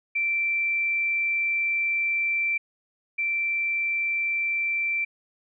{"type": "tone pair in turn", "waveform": "sine", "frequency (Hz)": [2344, 2344], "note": ["D7", "D7"], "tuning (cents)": [-4, -4], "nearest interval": "unison", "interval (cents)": 0, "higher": "neither", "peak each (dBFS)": [-22, -23], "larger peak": "first", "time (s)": [[0.15, 2.58], [3.18, 5.05]], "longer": "first", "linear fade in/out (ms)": 10, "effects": []}